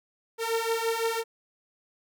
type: beating tone pair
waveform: sawtooth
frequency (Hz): 452.5 / 458.4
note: A4 / A#4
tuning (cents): +48 / -29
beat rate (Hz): 5.9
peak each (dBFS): -25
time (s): 0.38-1.24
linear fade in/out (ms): 50
effects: none